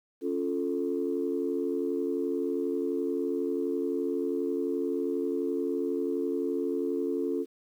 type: chord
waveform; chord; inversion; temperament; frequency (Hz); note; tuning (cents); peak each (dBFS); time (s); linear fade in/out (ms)
sine; Db augmented; none; equal; 277.2 / 349.2 / 440; Db4 / F4 / A4; 0 / 0 / 0; -31; 0.21-7.46; 50
effects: tanh soft clip ceiling -18 dBFS + 10-bit